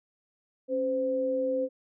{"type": "tone pair together", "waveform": "sine", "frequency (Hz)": [273.1, 516], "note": ["C#4", "C5"], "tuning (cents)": [-26, -24], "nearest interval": "major seventh", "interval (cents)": 1102, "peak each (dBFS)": [-33, -26], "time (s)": [0.68, 1.69], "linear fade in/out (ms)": 50, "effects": []}